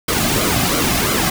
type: noise with flanger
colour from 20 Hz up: pink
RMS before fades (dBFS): -17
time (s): 0.08-1.3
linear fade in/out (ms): 5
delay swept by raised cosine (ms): 1.1 to 2.2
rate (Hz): 2.9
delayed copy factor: -0.65
effects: none